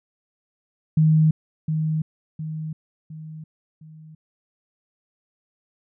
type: tone with echo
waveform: sine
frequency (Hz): 156.7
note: D#3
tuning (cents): +13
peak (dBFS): -13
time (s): 0.97-1.31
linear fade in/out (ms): 5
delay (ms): 710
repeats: 4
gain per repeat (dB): -7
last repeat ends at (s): 4.15
effects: none